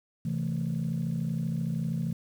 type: chord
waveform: sine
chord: A minor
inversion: first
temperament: just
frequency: 132 / 165 / 220 Hz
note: C3 / E3 / A3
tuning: +16 / +2 / 0 cents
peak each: -32 / -29 / -33 dBFS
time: 0.25-2.13 s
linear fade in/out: 5 ms
effects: tanh soft clip ceiling -22 dBFS + 9-bit